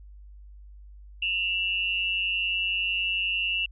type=tone pair together; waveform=sine; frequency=2699 / 2888 Hz; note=E7 / F#7; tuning=+40 / -43 cents; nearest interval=minor second; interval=117 cents; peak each=-26 / -29 dBFS; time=1.22-3.66 s; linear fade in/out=5 ms; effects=added 50 Hz sine -44 dBFS peak until 3.71 s